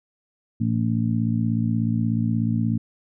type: harmonic tone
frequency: 56.6 Hz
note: A1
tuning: 50 cents sharp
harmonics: 2 / 3 / 4 / 5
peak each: -23 / -28 / -23 / -31 dBFS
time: 0.6-2.78 s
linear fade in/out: 10 ms
effects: none